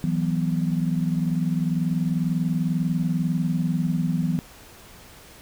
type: chord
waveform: sine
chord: E suspended second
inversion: none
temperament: equal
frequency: 164.81 / 185 / 246.9 Hz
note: E3 / F#3 / B3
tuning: 0 / 0 / 0 cents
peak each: -23 / -26 / -28 dBFS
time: 0.04-4.39 s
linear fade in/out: 0 ms
effects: pink hiss -47 dBFS RMS until 5.41 s